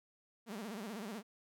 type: tone with vibrato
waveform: sawtooth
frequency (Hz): 213.3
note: G#3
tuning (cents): +46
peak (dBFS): -38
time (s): 0.46-1.23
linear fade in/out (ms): 50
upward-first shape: sine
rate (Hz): 16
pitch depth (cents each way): 180
effects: none